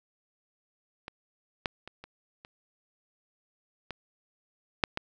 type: clicks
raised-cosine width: 0.3 ms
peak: -23 / -12 / -26 / -28 / -30 / -21 / -6 / -15 dBFS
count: 8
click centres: 1.081 / 1.658 / 1.876 / 2.04 / 2.449 / 3.907 / 4.838 / 4.974 s
effects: none